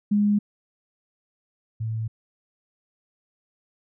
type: tone pair in turn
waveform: sine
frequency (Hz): 206.3 / 111.39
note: G#3 / A2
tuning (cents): -11 / +22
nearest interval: major seventh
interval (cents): 1067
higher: first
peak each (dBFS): -17 / -25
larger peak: first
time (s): 0.11-0.39 / 1.8-2.08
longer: neither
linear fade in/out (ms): 10
effects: none